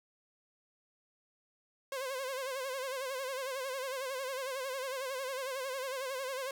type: tone with vibrato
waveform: sawtooth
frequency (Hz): 528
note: C5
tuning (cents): +16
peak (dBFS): -32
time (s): 1.92-6.51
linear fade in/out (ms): 2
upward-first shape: sine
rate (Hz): 11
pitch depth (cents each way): 84
effects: none